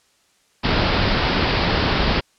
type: low-pass noise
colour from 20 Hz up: pink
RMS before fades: -19 dBFS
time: 0.63-2.21 s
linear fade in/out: 20 ms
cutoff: 5100 Hz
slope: 96 dB/octave
effects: white hiss -60 dBFS RMS until 2.38 s + low-pass 8000 Hz 12 dB/octave